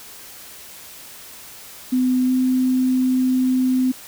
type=tone with pitch glide; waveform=sine; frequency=254 to 256.4 Hz; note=B3 to C4; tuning=+49 to -35 cents; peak=-15 dBFS; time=1.92-3.92 s; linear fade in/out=10 ms; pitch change=+16 cents; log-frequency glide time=2.26-2.31 s; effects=white hiss -40 dBFS RMS until 4.07 s